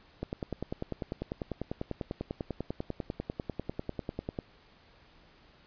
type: click train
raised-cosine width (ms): 2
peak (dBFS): -20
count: 43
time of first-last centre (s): 0.23-4.388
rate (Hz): 10.1
effects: pink hiss -60 dBFS RMS until 5.66 s + resampled to 11025 Hz